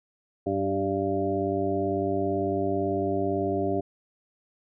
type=harmonic tone with a mistuned harmonic; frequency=98 Hz; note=G2; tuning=in tune; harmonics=1 / 2 / 3 / 4 / 6 / 7; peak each=-34 / -35 / -30 / -28 / -33 / -31 dBFS; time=0.46-3.81 s; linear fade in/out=10 ms; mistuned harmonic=2; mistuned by=-16 cents; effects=none